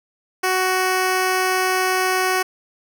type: tone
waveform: 10% pulse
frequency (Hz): 372.1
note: F#4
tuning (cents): +10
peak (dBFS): -9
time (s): 0.43-2.43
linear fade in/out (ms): 10
effects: none